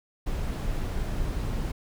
brown noise, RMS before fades -29 dBFS, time 0.26-1.72 s, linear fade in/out 10 ms, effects none

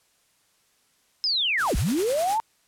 sine linear two-way sweep, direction down then up, 5220 to 34.65 to 922 Hz, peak -21 dBFS, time 1.24-2.4 s, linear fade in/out 0 ms, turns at 1.76 s
white noise with tremolo, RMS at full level -32 dBFS, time 1.57-2.39 s, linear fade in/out 50 ms, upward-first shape sine, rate 9.8 Hz, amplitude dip 45%
effects white hiss -65 dBFS RMS until 2.67 s + low-pass 11000 Hz 12 dB/octave

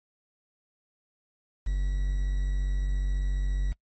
triangle tone with quantisation, 47.24 Hz, F#1, 37 cents sharp, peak -22 dBFS, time 1.66-3.73 s, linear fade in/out 10 ms, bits 8, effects noise-tail reverb RT60 0.1 s tail -23 dB re dry + MP3 32 kbps

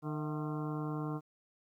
harmonic tone with a mistuned harmonic, 151.7 Hz, D#3, 44 cents flat, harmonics 1 / 2 / 3 / 4 / 5 / 6 / 7 / 8 / 9, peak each -37 / -39 / -45 / -51 / -49 / -54 / -47 / -52 / -52 dBFS, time 0.02-1.21 s, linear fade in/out 50 ms, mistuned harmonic 4, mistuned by +110 cents, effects 12-bit

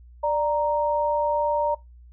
sine tone pair together, 590.2 / 932.3 Hz, D5 / A#5, +8 / 0 cents, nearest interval minor sixth, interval 792 cents, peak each -23 dBFS, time 0.23-1.75 s, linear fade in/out 10 ms, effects noise-tail reverb RT60 0.2 s tail -21 dB re dry + added 60 Hz sine -45 dBFS peak until 2.12 s

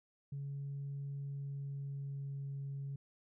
sine tone with pitch glide, 140.1 to 138.65 Hz, C#3 to C#3, +19 to +1 cents, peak -38 dBFS, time 0.32-2.96 s, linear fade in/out 5 ms, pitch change -18 cents, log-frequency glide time 1.14-2.55 s, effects tanh soft clip ceiling -36 dBFS

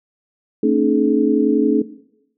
sine tone cluster, 226.2 / 272.7 / 303.7 / 425.9 Hz, A3 / C#4 / D#4 / G#4, +48 / -28 / -42 / +44 cents, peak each -18 dBFS, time 0.63-1.82 s, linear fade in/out 5 ms, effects noise-tail reverb RT60 0.8 s tail -17 dB re dry

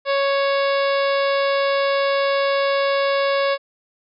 harmonic tone with a mistuned harmonic, 554.4 Hz, C#5, in tune, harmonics 1 / 2 / 3 / 4 / 5 / 6 / 7 / 8 / 9, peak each -18 / -24 / -28 / -30 / -32 / -34 / -35 / -36 / -37 dBFS, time 0.05-3.58 s, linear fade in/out 50 ms, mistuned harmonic 6, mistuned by +62 cents, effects none

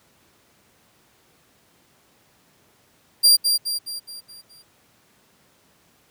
sawtooth tone with echo, 4759 Hz, D8, 22 cents sharp, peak -8 dBFS, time 3.23-3.37 s, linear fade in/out 20 ms, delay 210 ms, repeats 6, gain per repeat -6 dB, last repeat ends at 4.63 s, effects pink hiss -59 dBFS RMS until 6.1 s + high-pass 100 Hz 12 dB/octave

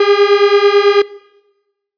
45% pulse beating tone pair, 400.6 / 409.7 Hz, G4 / G#4, +38 / -24 cents, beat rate 9.1 Hz, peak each -11 dBFS, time 0-1.02 s, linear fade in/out 5 ms, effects noise-tail reverb RT60 1.0 s tail -21 dB re dry + resampled to 11025 Hz

